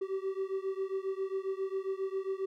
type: beating tone pair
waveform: triangle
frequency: 381.8 / 389.2 Hz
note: G4 / G4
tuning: -46 / -12 cents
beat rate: 7.4 Hz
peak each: -33 / -34 dBFS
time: 0.01-2.46 s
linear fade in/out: 10 ms
effects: none